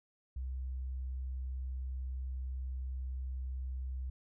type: tone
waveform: sine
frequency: 64.5 Hz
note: C2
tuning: 24 cents flat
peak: -36 dBFS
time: 0.36-4.1 s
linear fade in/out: 5 ms
effects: none